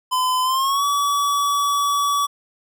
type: tone with pitch glide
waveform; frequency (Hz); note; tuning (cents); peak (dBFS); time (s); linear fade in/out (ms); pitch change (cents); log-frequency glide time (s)
square; 1017 to 1141.5; C6 to D6; -50 to -50; -18; 0.11-2.27; 20; +200; 0.43-0.85
effects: none